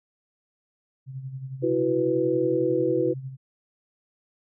sine tone with tremolo, 132.5 Hz, C3, 22 cents sharp, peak -30 dBFS, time 1.06-3.37 s, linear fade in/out 50 ms, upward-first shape sine, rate 11 Hz, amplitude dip 60%
sine chord, E suspended second, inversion none, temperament equal, 329.6 / 370 / 493.9 Hz, E4 / F#4 / B4, 0 / 0 / 0 cents, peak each -25 dBFS, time 1.62-3.14 s, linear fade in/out 20 ms
effects none

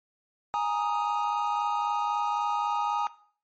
triangle chord, Ab suspended second, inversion none, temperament just, 830.6 / 934.4 / 1245.9 Hz, Ab5 / Bb5 / Eb6, 0 / +4 / +2 cents, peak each -27 / -28 / -29 dBFS, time 0.54-3.07 s, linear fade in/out 0 ms, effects noise-tail reverb RT60 0.5 s tail -18 dB re dry + MP3 32 kbps

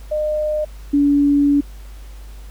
sine tone pair in turn, 608 / 285.9 Hz, D#5 / D4, -40 / -46 cents, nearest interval octave + minor second, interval 1306 cents, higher first, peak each -17 / -11 dBFS, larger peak second, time 0.11-0.65 / 0.93-1.61 s, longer second, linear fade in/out 10 ms, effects added 50 Hz sine -33 dBFS peak until 2.5 s + pink hiss -48 dBFS RMS until 2.5 s

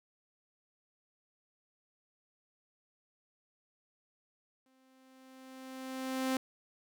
sawtooth tone with exponential growth, 261.6 Hz, C4, in tune, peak -25 dBFS, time 4.66-6.37 s, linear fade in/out 2 ms, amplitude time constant 370 ms, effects none

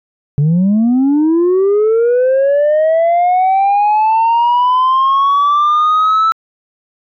sine linear sweep, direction up, 138.59 to 1324 Hz, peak -6 dBFS, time 0.38-6.32 s, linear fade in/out 0 ms, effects tanh soft clip ceiling -7 dBFS

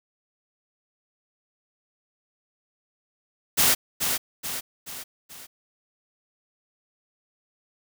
white noise with echo, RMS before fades -19 dBFS, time 3.57-3.75 s, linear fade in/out 20 ms, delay 430 ms, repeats 4, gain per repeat -6 dB, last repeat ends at 5.47 s, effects none

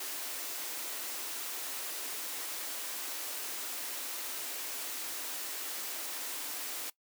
white high-pass noise, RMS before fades -39 dBFS, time 0-6.9 s, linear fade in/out 5 ms, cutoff 250 Hz, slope 96 dB/octave, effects noise-tail reverb RT60 0.1 s tail -20 dB re dry

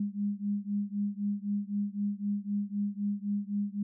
sine beating tone pair, 202.1 / 206 Hz, G#3 / G#3, -47 / -14 cents, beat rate 3.9 Hz, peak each -32 / -33 dBFS, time 0-3.83 s, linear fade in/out 5 ms, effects none

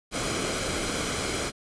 pink noise with comb filter, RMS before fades -29 dBFS, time 0.11-1.52 s, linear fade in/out 50 ms, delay 1.1 ms, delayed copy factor -0.5, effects resampled to 22050 Hz

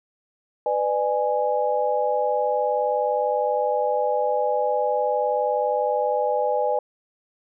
sine chord, G# diminished, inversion first, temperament just, 498.4 / 598 / 830.6 Hz, B4 / D5 / G#5, +16 / +31 / 0 cents, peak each -24 dBFS, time 0.66-6.79 s, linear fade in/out 2 ms, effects none

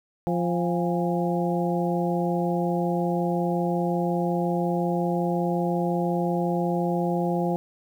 harmonic tone with a mistuned harmonic, 174.4 Hz, F3, 2 cents flat, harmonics 1 / 2 / 3 / 4 / 5, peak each -25 / -28 / -30 / -31 / -32 dBFS, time 0.27-7.56 s, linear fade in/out 0 ms, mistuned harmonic 5, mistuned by -100 cents, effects 9-bit

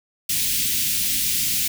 white band-stop noise, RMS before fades -22 dBFS, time 0.29-1.68 s, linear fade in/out 5 ms, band 270 to 2300 Hz, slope 24 dB/octave, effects none

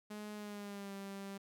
sawtooth tone with pitch glide, 210 to 197.07 Hz, G#3 to G3, +19 to +9 cents, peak -40 dBFS, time 0.1-1.38 s, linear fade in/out 10 ms, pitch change -110 cents, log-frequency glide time 0.35-0.93 s, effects none

